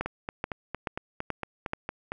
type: two click trains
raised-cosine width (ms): 0.5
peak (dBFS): -14 / -17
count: 5 / 10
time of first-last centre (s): 0.01-1.734 / 0.06-2.119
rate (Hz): 2.32 / 4.37
effects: none